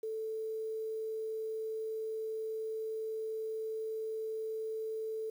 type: tone with quantisation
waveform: sine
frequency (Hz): 440.5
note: A4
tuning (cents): +2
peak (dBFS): -35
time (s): 0.03-5.3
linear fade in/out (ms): 5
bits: 10
effects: none